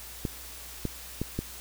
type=clicks; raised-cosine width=3 ms; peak=-16 dBFS; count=4; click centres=0.252 / 0.853 / 1.216 / 1.39 s; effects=added 60 Hz sine -49 dBFS peak until 1.6 s + white hiss -44 dBFS RMS until 1.6 s